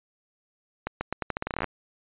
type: accelerating click train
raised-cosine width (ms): 0.5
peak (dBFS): -13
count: 16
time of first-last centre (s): 0.87-1.643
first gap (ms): 140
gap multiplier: 0.83
effects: resampled to 8000 Hz